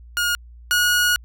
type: tone pair in turn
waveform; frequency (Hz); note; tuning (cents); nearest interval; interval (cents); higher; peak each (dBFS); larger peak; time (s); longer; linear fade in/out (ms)
sawtooth; 1432 / 1449.5; F6 / F#6; +43 / -36; unison; 21; second; -15 / -12; second; 0.17-0.35 / 0.71-1.16; second; 0
effects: added 59 Hz sine -40 dBFS peak until 1.24 s